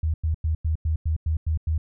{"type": "tone bursts", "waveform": "sine", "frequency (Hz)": 79.1, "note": "D#2", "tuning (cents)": 29, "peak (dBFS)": -20, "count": 9, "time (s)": [0.03, 1.78], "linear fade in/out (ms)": 5, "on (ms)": 110, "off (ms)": 95, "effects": []}